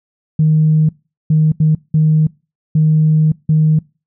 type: tone bursts at uneven times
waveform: sine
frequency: 155.56 Hz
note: D#3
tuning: in tune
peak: -7 dBFS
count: 6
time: 0.39-0.89 / 1.3-1.52 / 1.6-1.75 / 1.94-2.27 / 2.75-3.32 / 3.49-3.79 s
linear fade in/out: 5 ms
effects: noise-tail reverb RT60 0.3 s tail -24 dB re dry + tanh soft clip ceiling -3 dBFS